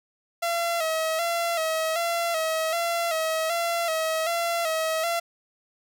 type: tone with vibrato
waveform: sawtooth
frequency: 660 Hz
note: E5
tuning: 2 cents sharp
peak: -20 dBFS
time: 0.42-5.2 s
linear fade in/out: 10 ms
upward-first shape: square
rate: 1.3 Hz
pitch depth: 54 cents each way
effects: none